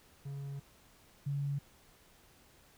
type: tone pair in turn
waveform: triangle / sine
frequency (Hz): 139.6 / 141.39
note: C#3 / C#3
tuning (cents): +13 / +35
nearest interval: unison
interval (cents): 22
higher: second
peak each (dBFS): -37 / -32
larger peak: second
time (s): 0.25-0.6 / 1.26-1.59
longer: first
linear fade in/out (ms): 10
effects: pink hiss -63 dBFS RMS until 2.77 s